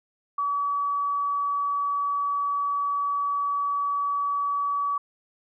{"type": "tone", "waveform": "sine", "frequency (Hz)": 1141, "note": "C#6", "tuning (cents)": 50, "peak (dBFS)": -23, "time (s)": [0.38, 4.98], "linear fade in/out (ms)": 5, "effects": []}